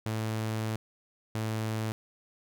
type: tone bursts at uneven times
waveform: sawtooth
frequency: 110 Hz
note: A2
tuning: in tune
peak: -26 dBFS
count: 2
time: 0.06-0.76 / 1.35-1.92 s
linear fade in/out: 0 ms
effects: none